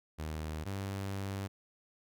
sawtooth tone pair in turn, 77.78 / 98 Hz, D#2 / G2, 0 / 0 cents, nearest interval major third, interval 400 cents, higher second, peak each -33 / -32 dBFS, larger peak second, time 0.18-0.65 / 0.65-1.48 s, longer second, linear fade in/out 20 ms, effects none

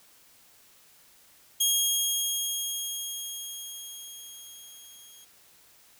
15% pulse tone with level ramp, 3264 Hz, G#7, 31 cents flat, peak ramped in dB -14 to -43 dBFS, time 1.6-5.25 s, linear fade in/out 10 ms, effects white hiss -58 dBFS RMS until 5.99 s

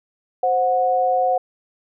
sine tone pair together, 522.9 / 733 Hz, C5 / F#5, -1 / -16 cents, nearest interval tritone, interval 585 cents, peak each -20 / -17 dBFS, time 0.43-1.38 s, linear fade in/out 5 ms, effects none

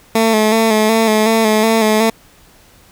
15% pulse tone with vibrato, 219.9 Hz, A3, 1 cent flat, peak -4 dBFS, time 0.15-2.1 s, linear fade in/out 5 ms, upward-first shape square, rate 2.7 Hz, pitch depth 35 cents each way, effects pink hiss -47 dBFS RMS until 2.91 s

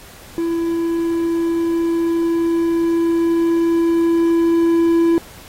triangle tone with level ramp, 334.6 Hz, E4, 26 cents sharp, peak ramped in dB -15 to -9 dBFS, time 0.38-5.18 s, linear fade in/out 0 ms, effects pink hiss -41 dBFS RMS until 5.48 s + AAC 48 kbps

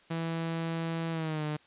sawtooth tone with pitch glide, 164.81 to 151.13 Hz, E3 to D3, 0 to +50 cents, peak -27 dBFS, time 0.1-1.57 s, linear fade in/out 10 ms, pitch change -150 cents, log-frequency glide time 1.11-1.45 s, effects white hiss -61 dBFS RMS until 1.66 s + resampled to 8000 Hz

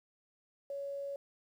sine tone with quantisation, 560 Hz, C#5, 18 cents sharp, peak -37 dBFS, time 0.7-1.16 s, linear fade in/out 2 ms, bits 11, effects none

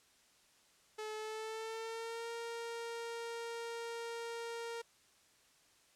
sawtooth tone with pitch glide, 431 to 464.6 Hz, A4 to A#4, -36 to -6 cents, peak -37 dBFS, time 0.98-4.82 s, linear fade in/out 10 ms, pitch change +130 cents, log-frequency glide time 1.15-2.3 s, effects white hiss -68 dBFS RMS until 5.95 s + low-pass 9000 Hz 12 dB/octave

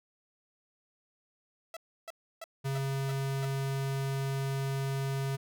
sawtooth tone bursts, 659.3 Hz, E5, in tune, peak -36 dBFS, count 6, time 1.74-3.452 s, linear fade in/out 2 ms, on 27 ms, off 310 ms
square tone, 136.2 Hz, C#3, 30 cents flat, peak -31 dBFS, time 2.64-5.37 s, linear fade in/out 20 ms
effects none

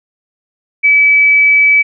sine tone, 2294 Hz, D7, 41 cents flat, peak -5 dBFS, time 0.83-1.83 s, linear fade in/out 20 ms, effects none

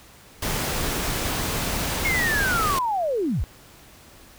pink noise, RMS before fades -26 dBFS, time 0.42-2.79 s, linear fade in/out 5 ms
sine linear sweep, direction down, 2177 to 34.65 Hz, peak -21 dBFS, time 2.05-3.44 s, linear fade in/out 0 ms
effects pink hiss -49 dBFS RMS until 4.38 s

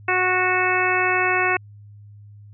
harmonic tone with a mistuned harmonic, 367.1 Hz, F#4, 14 cents flat, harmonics 1 / 2 / 3 / 4 / 5 / 6 / 7, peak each -25 / -25 / -25 / -25 / -25 / -25 / -25 dBFS, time 0.08-1.57 s, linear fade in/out 5 ms, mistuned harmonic 7, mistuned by +28 cents, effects added 103 Hz sine -41 dBFS peak until 2.53 s

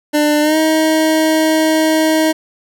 25% pulse tone with pitch glide, 298.4 to 315.6 Hz, D4 to D#4, +28 to +25 cents, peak -7 dBFS, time 0.13-2.33 s, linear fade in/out 20 ms, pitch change +97 cents, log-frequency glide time 0.41-0.57 s, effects none

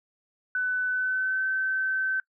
sine tone with pitch glide, 1500 to 1537.7 Hz, F#6 to G6, +23 to -34 cents, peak -24 dBFS, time 0.55-2.2 s, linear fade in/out 2 ms, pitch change +43 cents, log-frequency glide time 0.86-1.46 s, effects noise-tail reverb RT60 0.1 s tail -24 dB re dry

